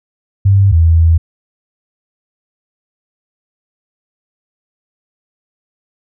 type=tone pair in turn; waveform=sine; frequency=98.4 / 82.21 Hz; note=G2 / E2; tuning=+7 / -4 cents; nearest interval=minor third; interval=311 cents; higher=first; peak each=-5 dBFS; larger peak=neither; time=0.45-0.72 / 0.72-1.18 s; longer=second; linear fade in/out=10 ms; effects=none